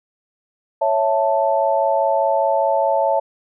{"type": "chord", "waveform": "sine", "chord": "A major", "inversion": "first", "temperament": "equal", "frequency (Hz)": [554.4, 659.3, 880], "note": ["C#5", "E5", "A5"], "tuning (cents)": [0, 0, 0], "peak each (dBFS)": -19, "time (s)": [0.81, 3.2], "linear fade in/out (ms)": 10, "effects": []}